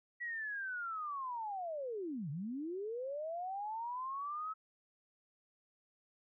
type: linear two-way sweep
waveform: sine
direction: down then up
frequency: 1945 to 133.9 to 1300 Hz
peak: -38 dBFS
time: 0.2-4.54 s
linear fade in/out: 20 ms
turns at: 2.3 s
effects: none